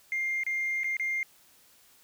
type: tone with dropouts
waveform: sine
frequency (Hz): 2110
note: C7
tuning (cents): +14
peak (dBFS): -26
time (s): 0.12-1.23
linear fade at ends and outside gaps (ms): 1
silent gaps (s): 0.435-0.465 / 0.834-0.843 / 0.968-0.997
effects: tanh soft clip ceiling -24 dBFS + white hiss -60 dBFS RMS until 2.03 s